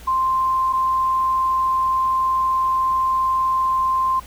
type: tone pair in turn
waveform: sine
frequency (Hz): 1046.5 / 1046.5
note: C6 / C6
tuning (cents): 0 / 0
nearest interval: unison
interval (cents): 0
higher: neither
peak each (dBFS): -16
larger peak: neither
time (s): 0.07-0.73 / 0.73-4.2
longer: second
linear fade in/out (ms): 10
effects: added 60 Hz sine -41 dBFS peak until 4.26 s + pink hiss -44 dBFS RMS until 4.26 s